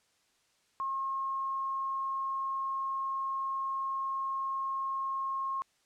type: tone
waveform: sine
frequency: 1077 Hz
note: C6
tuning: 50 cents sharp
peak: -31 dBFS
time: 0.8-5.62 s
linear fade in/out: 0 ms
effects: white hiss -71 dBFS RMS until 5.85 s + low-pass 8000 Hz 12 dB/octave